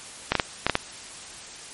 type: clicks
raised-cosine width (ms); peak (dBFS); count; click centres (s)
0.3; -3; 6; 0.32 / 0.353 / 0.398 / 0.666 / 0.697 / 0.754
effects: white hiss -41 dBFS RMS until 1.73 s + MP3 48 kbps